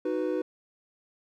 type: chord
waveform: triangle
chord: B major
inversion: first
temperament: equal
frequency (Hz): 311.1 / 370 / 493.9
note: D#4 / F#4 / B4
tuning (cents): 0 / 0 / 0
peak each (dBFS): -29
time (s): 0.05-0.42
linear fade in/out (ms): 5
effects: none